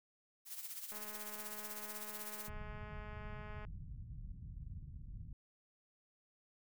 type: noise with tremolo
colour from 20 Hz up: blue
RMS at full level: -44 dBFS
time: 0.45-2.5 s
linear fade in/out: 50 ms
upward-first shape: triangle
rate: 16 Hz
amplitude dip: 70%
type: click train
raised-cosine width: 0.5 ms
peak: -38 dBFS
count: 577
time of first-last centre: 0.92-3.65 s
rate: 211 Hz
type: low-pass noise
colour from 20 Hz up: pink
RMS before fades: -48 dBFS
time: 2.48-5.33 s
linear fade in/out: 2 ms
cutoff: 150 Hz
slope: 24 dB/octave
effects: none